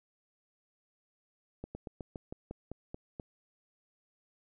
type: slowing click train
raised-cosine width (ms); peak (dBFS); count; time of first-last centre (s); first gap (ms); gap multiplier
2; -27; 10; 1.64-3.198; 110; 1.11
effects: none